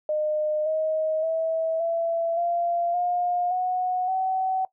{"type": "tone with pitch steps", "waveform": "sine", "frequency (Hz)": [610, 629, 648.5, 668.7, 689.5, 710.9, 733, 755.8], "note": ["D#5", "D#5", "E5", "E5", "F5", "F5", "F#5", "F#5"], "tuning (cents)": [-34, 19, -28, 25, -22, 31, -16, 37], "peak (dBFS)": -22, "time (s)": [0.09, 4.65], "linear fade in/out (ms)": 2, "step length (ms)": 570, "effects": ["noise-tail reverb RT60 0.1 s tail -19 dB re dry"]}